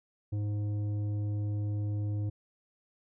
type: tone with tanh clipping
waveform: triangle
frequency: 103.83 Hz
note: G#2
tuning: in tune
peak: -31 dBFS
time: 0.32-2.3 s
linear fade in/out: 10 ms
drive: 13 dB
effects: none